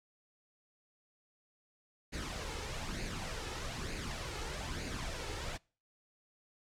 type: noise with flanger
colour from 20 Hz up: pink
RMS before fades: -40 dBFS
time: 2.12-5.58 s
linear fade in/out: 20 ms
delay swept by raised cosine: 0.44 to 2.34 ms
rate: 1.1 Hz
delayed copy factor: +0.55
effects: noise-tail reverb RT60 0.4 s tail -26 dB re dry + low-pass 7000 Hz 12 dB/octave